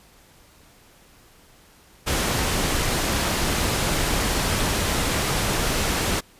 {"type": "low-pass noise", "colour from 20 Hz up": "pink", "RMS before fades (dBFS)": -23, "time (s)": [2.06, 6.21], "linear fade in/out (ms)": 20, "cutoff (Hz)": 12000, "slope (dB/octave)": 12, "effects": ["pink hiss -53 dBFS RMS until 6.39 s", "resampled to 32000 Hz"]}